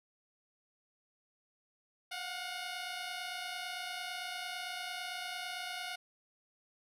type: tone pair together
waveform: 10% pulse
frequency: 711.1 / 740 Hz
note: F5 / F#5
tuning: +31 / 0 cents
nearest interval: minor second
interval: 69 cents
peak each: -33 / -34 dBFS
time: 2.11-5.96 s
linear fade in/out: 10 ms
effects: low-pass 11000 Hz 12 dB/octave